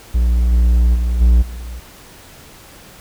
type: tone with level steps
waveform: triangle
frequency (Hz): 59.4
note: A#1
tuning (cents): +33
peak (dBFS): -9 / -7 / -12 / -5 / -24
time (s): 0.14-1.8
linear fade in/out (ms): 10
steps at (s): 0.51 / 0.94 / 1.2 / 1.41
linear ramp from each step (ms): 20
effects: pink hiss -41 dBFS RMS until 3 s